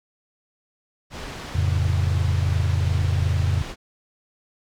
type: low-pass noise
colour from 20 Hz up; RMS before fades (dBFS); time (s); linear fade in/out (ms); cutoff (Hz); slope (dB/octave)
pink; -35; 1.1-3.76; 50; 5200; 12
type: chord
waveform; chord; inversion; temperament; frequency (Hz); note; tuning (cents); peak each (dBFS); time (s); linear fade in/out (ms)
sine; F augmented; none; equal; 87.31 / 110 / 138.59; F2 / A2 / C#3; 0 / 0 / 0; -20 / -25 / -26; 1.55-3.62; 5
effects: none